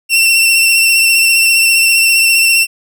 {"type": "tone with vibrato", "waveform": "sawtooth", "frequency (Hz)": 2704, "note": "E7", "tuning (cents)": 43, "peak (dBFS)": -4, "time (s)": [0.09, 2.67], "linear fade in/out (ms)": 50, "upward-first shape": "sine", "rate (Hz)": 15, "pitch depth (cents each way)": 27, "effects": []}